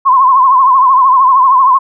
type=tone with vibrato; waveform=sine; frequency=1046.5 Hz; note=C6; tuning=in tune; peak=-4 dBFS; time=0.05-1.79 s; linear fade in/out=20 ms; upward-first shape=triangle; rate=13 Hz; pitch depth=110 cents each way; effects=none